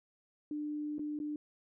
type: tone with dropouts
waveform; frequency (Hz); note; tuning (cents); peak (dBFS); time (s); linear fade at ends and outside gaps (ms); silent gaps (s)
sine; 298.4; D4; +28; -35; 0.51-1.36; 2; 0.983-0.993 / 1.19-1.2
effects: none